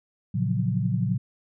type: chord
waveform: sine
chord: Gb major seventh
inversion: first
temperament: just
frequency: 115.62 / 138.75 / 173.43 / 185 Hz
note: Bb2 / Db3 / F3 / Gb3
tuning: -14 / +2 / -12 / 0 cents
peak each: -26 / -28 / -29 / -28 dBFS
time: 0.34-1.18 s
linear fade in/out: 10 ms
effects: none